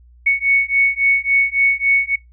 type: beating tone pair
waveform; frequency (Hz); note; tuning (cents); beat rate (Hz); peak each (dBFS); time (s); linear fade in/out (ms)
sine; 2217 / 2220.6; C#7 / C#7; 0 / +2; 3.6; -16; 0.26-2.16; 10
effects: noise-tail reverb RT60 0.2 s tail -25 dB re dry + added 60 Hz sine -44 dBFS peak until 2.32 s